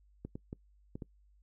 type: clicks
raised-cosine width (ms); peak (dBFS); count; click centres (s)
3; -28; 5; 0.25 / 0.355 / 0.529 / 0.955 / 1.022
effects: noise-tail reverb RT60 0.1 s tail -23 dB re dry + added 50 Hz sine -62 dBFS peak until 1.42 s